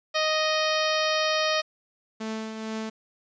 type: harmonic tone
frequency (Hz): 622.3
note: D#5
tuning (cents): 0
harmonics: 1 / 2 / 3 / 4 / 5 / 6 / 7 / 8 / 9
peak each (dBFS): -26 / -29 / -31 / -32 / -33 / -34 / -34 / -35 / -36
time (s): 0.14-1.62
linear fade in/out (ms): 20
type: tone with tremolo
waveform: sawtooth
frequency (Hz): 220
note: A3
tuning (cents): 0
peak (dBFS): -25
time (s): 2.2-2.9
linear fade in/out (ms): 10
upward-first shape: triangle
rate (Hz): 2.2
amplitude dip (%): 50
effects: resampled to 16000 Hz + 9-bit